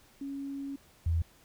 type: tone pair in turn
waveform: sine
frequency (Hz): 277.2 / 82.82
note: C#4 / E2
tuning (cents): 0 / +9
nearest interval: octave + major sixth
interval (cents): 2091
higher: first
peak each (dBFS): -35 / -25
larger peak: second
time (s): 0.21-0.76 / 1.06-1.22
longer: first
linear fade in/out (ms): 5
effects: pink hiss -61 dBFS RMS until 1.44 s